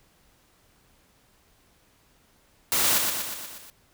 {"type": "noise with echo", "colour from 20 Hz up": "white", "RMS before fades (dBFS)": -23, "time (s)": [2.72, 2.98], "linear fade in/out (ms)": 0, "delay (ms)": 120, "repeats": 6, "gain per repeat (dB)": -4, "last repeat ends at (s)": 3.7, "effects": ["pink hiss -62 dBFS RMS until 3.93 s"]}